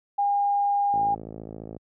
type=tone; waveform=sine; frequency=809 Hz; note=G#5; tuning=46 cents flat; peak=-20 dBFS; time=0.18-1.15 s; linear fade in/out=10 ms
type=click train; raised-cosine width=2 ms; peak=-24 dBFS; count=46; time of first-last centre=0.94-1.766 s; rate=54.5 Hz
effects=high-pass 80 Hz 12 dB/octave